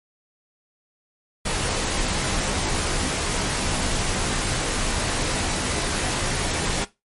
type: noise with comb filter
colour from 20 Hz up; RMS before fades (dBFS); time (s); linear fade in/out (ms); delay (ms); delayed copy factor
pink; -24; 1.45-6.85; 10; 18; -0.55
effects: noise-tail reverb RT60 0.2 s tail -17 dB re dry + MP3 48 kbps